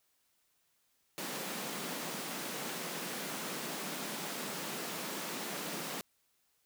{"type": "high-pass noise", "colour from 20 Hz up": "pink", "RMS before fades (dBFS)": -40, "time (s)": [1.18, 6.01], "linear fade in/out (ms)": 0, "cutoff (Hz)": 160, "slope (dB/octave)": 48, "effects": ["white hiss -75 dBFS RMS until 6.65 s"]}